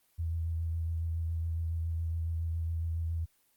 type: tone with vibrato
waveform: sine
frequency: 82.41 Hz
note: E2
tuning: in tune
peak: -30 dBFS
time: 0.18-3.26 s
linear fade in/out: 20 ms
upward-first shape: sine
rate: 7.2 Hz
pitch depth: 20 cents each way
effects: white hiss -70 dBFS RMS until 3.56 s + Opus 24 kbps